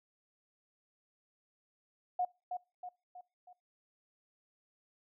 sine tone with echo, 723 Hz, F#5, 40 cents flat, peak -29 dBFS, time 2.19-2.25 s, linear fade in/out 5 ms, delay 320 ms, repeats 4, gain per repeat -6 dB, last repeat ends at 3.53 s, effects noise-tail reverb RT60 0.3 s tail -25 dB re dry

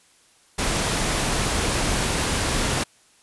pink noise, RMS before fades -23 dBFS, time 0.58-2.84 s, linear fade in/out 10 ms, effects white hiss -57 dBFS RMS until 3.22 s + resampled to 24000 Hz

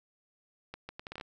accelerating click train, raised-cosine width 0.3 ms, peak -25 dBFS, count 9, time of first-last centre 0.74-1.211 s, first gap 150 ms, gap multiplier 0.7, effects none

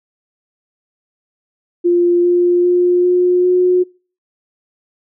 sine tone with pitch steps, 349.2 / 352.4 / 355.7 / 359 / 362.4 Hz, F4 / F4 / F4 / F4 / F#4, 0 / +16 / +32 / +48 / -36 cents, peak -9 dBFS, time 1.84-3.84 s, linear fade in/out 20 ms, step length 400 ms, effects noise-tail reverb RT60 0.4 s tail -26 dB re dry

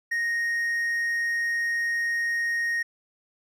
triangle tone, 1864.7 Hz, A#6, in tune, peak -22 dBFS, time 0.11-2.83 s, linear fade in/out 10 ms, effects none

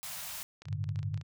white band-stop noise, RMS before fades -41 dBFS, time 0.03-0.43 s, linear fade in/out 0 ms, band 200 to 570 Hz, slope 96 dB/octave
clicks, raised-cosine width 0.2 ms, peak -33 dBFS, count 12, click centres 0.62 / 0.655 / 0.685 / 0.728 / 0.841 / 0.891 / 0.959 / 0.991 / 1.03 / 1.143 / 1.176 / 1.213 s
sine chord, G suspended second, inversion none, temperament equal, 98 / 110 / 146.83 Hz, G2 / A2 / D3, 0 / 0 / 0 cents, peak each -35 / -37 / -37 dBFS, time 0.65-1.23 s, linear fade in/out 50 ms
effects none

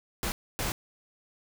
pink noise bursts at uneven times, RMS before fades -31 dBFS, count 2, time 0.23-0.32 / 0.59-0.72 s, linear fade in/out 0 ms, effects none

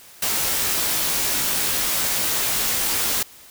white noise with comb filter, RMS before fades -22 dBFS, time 0.22-3.23 s, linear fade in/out 5 ms, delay 16 ms, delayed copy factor -0.55, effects white hiss -46 dBFS RMS until 3.5 s

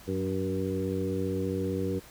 harmonic tone with a mistuned harmonic, 95.2 Hz, F#2, 50 cents sharp, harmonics 1 / 2 / 3 / 4 / 5, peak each -34 / -34 / -34 / -34 / -34 dBFS, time 0.07-2 s, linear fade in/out 20 ms, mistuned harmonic 2, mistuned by -32 cents, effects pink hiss -51 dBFS RMS until 2.1 s

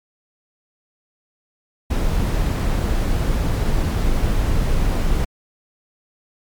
brown noise, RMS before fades -18 dBFS, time 1.9-5.25 s, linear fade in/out 10 ms, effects MP3 96 kbps

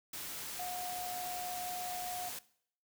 sine tone in noise, 722 Hz, F#5, 43 cents flat, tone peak -39 dBFS, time 0.59-2.29 s, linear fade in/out 5 ms, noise white, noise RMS -43 dBFS, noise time 0.13-2.39 s, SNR +1 dB, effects noise-tail reverb RT60 0.6 s tail -19 dB re dry

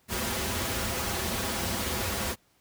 pink noise with comb filter, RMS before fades -30 dBFS, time 0.08-2.36 s, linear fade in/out 50 ms, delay 6.7 ms, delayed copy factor -0.65, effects pink hiss -66 dBFS RMS until 2.6 s + high-pass 60 Hz 12 dB/octave

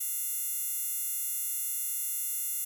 15% pulse tone with high-pass filter, 698.5 Hz, F5, in tune, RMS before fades -33 dBFS, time 0-2.65 s, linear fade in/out 10 ms, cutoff 11000 Hz, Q 1.5, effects none

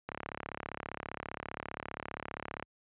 click train, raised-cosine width 0.5 ms, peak -22 dBFS, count 90, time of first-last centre 0.09-2.626 s, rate 35.1 Hz, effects high-pass 60 Hz 12 dB/octave + resampled to 8000 Hz

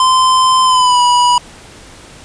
square tone with pitch glide, 1033 to 976.7 Hz, C6 to B5, -22 to -20 cents, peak -8 dBFS, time 0-1.38 s, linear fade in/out 2 ms, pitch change -98 cents, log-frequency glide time 0.64-1.01 s, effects pink hiss -37 dBFS RMS until 2.24 s + resampled to 22050 Hz

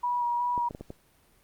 sine tone with vibrato, 965 Hz, B5, 40 cents flat, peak -25 dBFS, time 0.03-0.69 s, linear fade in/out 10 ms, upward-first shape square, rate 2.7 Hz, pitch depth 15 cents each way
clicks, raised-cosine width 2 ms, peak -25 dBFS, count 5, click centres 0.578 / 0.709 / 0.749 / 0.81 / 0.904 s
effects pink hiss -63 dBFS RMS until 1.43 s + Opus 48 kbps

